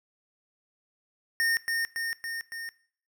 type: tone with echo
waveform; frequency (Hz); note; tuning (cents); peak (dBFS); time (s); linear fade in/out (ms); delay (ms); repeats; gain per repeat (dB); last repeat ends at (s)
square; 1832; A#6; -31; -24; 1.4-1.57; 0; 280; 4; -3; 2.69
effects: noise-tail reverb RT60 0.5 s tail -19 dB re dry